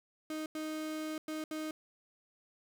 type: tone bursts at uneven times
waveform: 35% pulse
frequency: 311.1 Hz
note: D#4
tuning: in tune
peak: -35 dBFS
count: 4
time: 0.3-0.46 / 0.55-1.18 / 1.28-1.44 / 1.51-1.71 s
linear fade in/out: 2 ms
effects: none